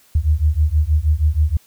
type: beating tone pair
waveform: sine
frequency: 73.42 / 79.72 Hz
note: D2 / D#2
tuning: 0 / +43 cents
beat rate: 6.3 Hz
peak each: -16 dBFS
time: 0.15-1.57 s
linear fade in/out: 5 ms
effects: white hiss -53 dBFS RMS until 1.66 s